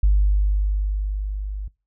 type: tone with level ramp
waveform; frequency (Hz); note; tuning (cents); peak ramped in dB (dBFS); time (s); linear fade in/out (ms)
sine; 50.2; G1; +42; -11 to -26; 0.03-1.68; 5
effects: noise-tail reverb RT60 0.3 s tail -25 dB re dry + tanh soft clip ceiling -8 dBFS